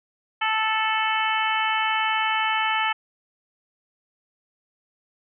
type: harmonic tone with a mistuned harmonic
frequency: 438.7 Hz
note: A4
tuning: 5 cents flat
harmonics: 2 / 3 / 4 / 5 / 6 / 7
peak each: -25 / -27 / -28 / -29 / -30 / -30 dBFS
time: 0.41-2.93 s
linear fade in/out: 10 ms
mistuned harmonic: 7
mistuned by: -21 cents
effects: none